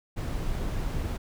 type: noise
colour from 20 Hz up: brown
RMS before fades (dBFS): -30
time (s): 0.16-1.18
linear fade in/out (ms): 20
effects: none